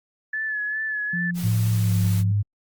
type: tone with vibrato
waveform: sine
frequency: 1723 Hz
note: A6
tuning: 37 cents flat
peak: -24 dBFS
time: 0.33-1.31 s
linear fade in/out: 5 ms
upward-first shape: sine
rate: 2.5 Hz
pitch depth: 36 cents each way
type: tone with tremolo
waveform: sine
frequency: 174.61 Hz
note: F3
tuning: in tune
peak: -24 dBFS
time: 1.13-2.32 s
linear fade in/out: 5 ms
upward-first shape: sine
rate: 1.4 Hz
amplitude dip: 50%
type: noise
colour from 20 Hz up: white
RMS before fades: -37 dBFS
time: 1.34-2.24 s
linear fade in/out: 50 ms
type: tone with pitch glide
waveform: sine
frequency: 110 to 102.63 Hz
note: A2 to G#2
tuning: 0 to -20 cents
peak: -18 dBFS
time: 1.43-2.43 s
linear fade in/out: 20 ms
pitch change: -120 cents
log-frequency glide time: 1.71-2 s
effects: Opus 48 kbps